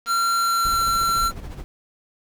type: click train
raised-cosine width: 0.2 ms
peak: -26 dBFS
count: 290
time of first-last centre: 0.06-1.279 s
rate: 237 Hz
type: tone with pitch glide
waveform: square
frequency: 1370 to 1358.2 Hz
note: F6 to F6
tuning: -34 to -49 cents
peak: -19 dBFS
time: 0.06-1.32 s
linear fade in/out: 50 ms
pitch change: -15 cents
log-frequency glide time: 0.35-0.83 s
type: noise with tremolo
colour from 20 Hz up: brown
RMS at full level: -30 dBFS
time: 0.65-1.64 s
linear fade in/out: 0 ms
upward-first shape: sine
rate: 14 Hz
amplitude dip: 60%
effects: none